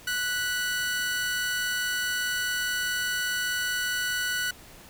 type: tone pair together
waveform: sawtooth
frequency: 1480 / 1958.4 Hz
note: F#6 / B6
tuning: 0 / -15 cents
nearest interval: perfect fourth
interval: 485 cents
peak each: -23 / -34 dBFS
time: 0.07-4.51 s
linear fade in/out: 5 ms
effects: pink hiss -49 dBFS RMS until 4.89 s